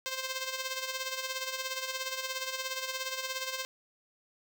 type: tone with tremolo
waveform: 5% pulse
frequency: 523.3 Hz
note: C5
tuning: in tune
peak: -20 dBFS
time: 0.06-3.65 s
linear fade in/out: 0 ms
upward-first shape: sine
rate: 17 Hz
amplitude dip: 60%
effects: none